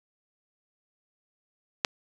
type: click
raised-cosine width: 0.2 ms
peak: -5 dBFS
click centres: 1.848 s
effects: high-pass 200 Hz 12 dB/octave + 7-bit